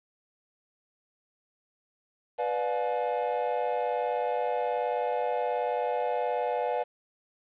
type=chord; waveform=triangle; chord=B diminished seventh; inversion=none; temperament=just; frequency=493.9 / 592.7 / 711.2 / 853.4 Hz; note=B4 / D5 / F5 / Ab5; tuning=0 / +16 / +31 / +47 cents; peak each=-29 / -31 / -30 / -31 dBFS; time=2.38-6.84 s; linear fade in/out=20 ms; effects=resampled to 8000 Hz + 9-bit